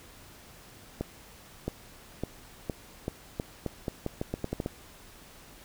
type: accelerating click train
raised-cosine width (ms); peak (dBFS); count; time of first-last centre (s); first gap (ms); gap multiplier
2; -17; 15; 1.01-4.661; 670; 0.83
effects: pink hiss -52 dBFS RMS until 5.64 s